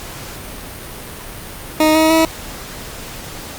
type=tone with pitch steps; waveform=20% pulse; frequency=311.1 / 316.9 / 322.8 Hz; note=D#4 / D#4 / E4; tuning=0 / +32 / -36 cents; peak=-5 dBFS; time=1.8-2.25 s; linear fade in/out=2 ms; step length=150 ms; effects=pink hiss -31 dBFS RMS until 3.58 s + Opus 48 kbps